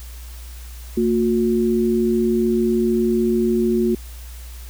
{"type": "tone pair together", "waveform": "sine", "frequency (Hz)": [227, 360.4], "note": ["A#3", "F#4"], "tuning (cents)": [-46, -45], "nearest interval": "minor sixth", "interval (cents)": 801, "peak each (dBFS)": -18, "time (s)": [0.97, 3.95], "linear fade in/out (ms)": 5, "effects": ["added 60 Hz sine -33 dBFS peak until 4.69 s", "white hiss -44 dBFS RMS until 4.69 s"]}